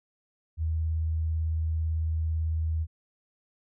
sine tone with vibrato, 80 Hz, D#2, 49 cents sharp, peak -25 dBFS, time 0.57-2.87 s, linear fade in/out 50 ms, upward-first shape square, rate 18 Hz, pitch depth 12 cents each way, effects none

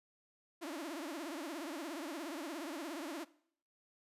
sawtooth tone with vibrato, 311.1 Hz, D#4, in tune, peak -37 dBFS, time 0.61-3.25 s, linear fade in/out 20 ms, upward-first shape triangle, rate 17 Hz, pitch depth 260 cents each way, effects noise-tail reverb RT60 0.6 s tail -19 dB re dry + resampled to 32000 Hz

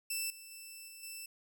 10% pulse tone with level steps, 2659 Hz, E7, 14 cents sharp, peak -26 / -41 / -39 / -41 / -35 dBFS, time 0.1-1.26 s, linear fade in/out 5 ms, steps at 0.3 / 0.51 / 0.88 / 1.03 s, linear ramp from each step 2 ms, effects none

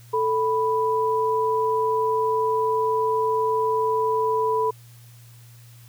sine tone pair together, 440 / 987.8 Hz, A4 / B5, 0 / 0 cents, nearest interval octave + major second, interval 1400 cents, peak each -22 dBFS, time 0.13-4.71 s, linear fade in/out 10 ms, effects added 118 Hz sine -45 dBFS peak until 5.88 s + white hiss -54 dBFS RMS until 5.88 s

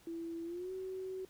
sine tone with pitch glide, 333.1 to 376.1 Hz, E4 to F#4, +18 to +28 cents, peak -39 dBFS, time 0.07-1.25 s, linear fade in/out 2 ms, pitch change +210 cents, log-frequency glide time 0.44-0.72 s, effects pink hiss -64 dBFS RMS until 1.29 s

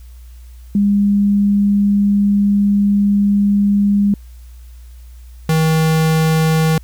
sine / square tone pair in turn, 202.4 / 159.26 Hz, G#3 / D#3, -44 / +41 cents, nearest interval major third, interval 415 cents, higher first, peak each -10 / -12 dBFS, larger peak first, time 0.75-4.14 / 5.49-6.78 s, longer first, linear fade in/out 2 ms, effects added 60 Hz sine -34 dBFS peak until 6.83 s + white hiss -53 dBFS RMS until 6.83 s

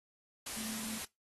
sine tone in noise, 220 Hz, A3, in tune, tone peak -43 dBFS, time 0.57-0.98 s, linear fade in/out 5 ms, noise white, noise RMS -41 dBFS, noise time 0.46-1.05 s, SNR -5 dB, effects noise-tail reverb RT60 0.2 s tail -23 dB re dry + AAC 32 kbps

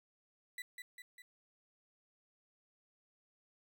35% pulse tone with echo, 1975.5 Hz, B6, in tune, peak -40 dBFS, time 0.58-0.62 s, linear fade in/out 2 ms, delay 200 ms, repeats 3, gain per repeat -4 dB, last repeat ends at 1.22 s, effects none

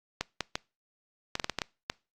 clicks, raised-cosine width 0.2 ms, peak -12 dBFS, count 10, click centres 0.21 / 0.407 / 0.555 / 1.354 / 1.398 / 1.444 / 1.497 / 1.587 / 1.618 / 1.899 s, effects noise-tail reverb RT60 0.3 s tail -24 dB re dry + Opus 48 kbps

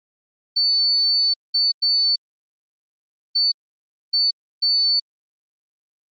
sine tone bursts at uneven times, 4498 Hz, C#8, 24 cents sharp, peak -15 dBFS, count 6, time 0.56-1.34 / 1.54-1.72 / 1.82-2.16 / 3.35-3.52 / 4.13-4.31 / 4.62-5 s, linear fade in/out 10 ms, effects Opus 24 kbps

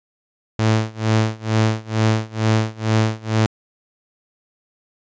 sawtooth tone with tremolo, 110 Hz, A2, in tune, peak -9 dBFS, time 0.59-3.46 s, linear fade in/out 0 ms, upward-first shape sine, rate 2.2 Hz, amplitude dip 95%, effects resampled to 16000 Hz

